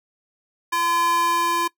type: tone with high-pass filter sweep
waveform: square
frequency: 341.2 Hz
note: F4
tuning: 40 cents flat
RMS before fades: -21 dBFS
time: 0.72-1.68 s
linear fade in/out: 10 ms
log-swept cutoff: 1200 to 730 Hz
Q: 2.6
effects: noise-tail reverb RT60 0.1 s tail -20 dB re dry